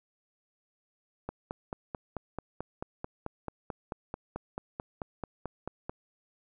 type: click train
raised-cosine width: 1 ms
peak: -21 dBFS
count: 22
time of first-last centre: 1.29-5.895 s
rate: 4.56 Hz
effects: none